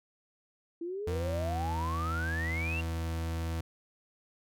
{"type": "exponential sweep", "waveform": "sine", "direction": "up", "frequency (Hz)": [329.6, 2794], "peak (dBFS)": -34, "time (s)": [0.81, 2.81], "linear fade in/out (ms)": 5}
{"type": "tone with pitch glide", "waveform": "40% pulse", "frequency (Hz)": [84.7, 82.24], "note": ["E2", "E2"], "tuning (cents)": [48, -4], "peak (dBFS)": -31, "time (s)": [1.07, 3.61], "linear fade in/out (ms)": 5, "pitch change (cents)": -52, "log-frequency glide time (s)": [1.39, 1.58]}
{"effects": []}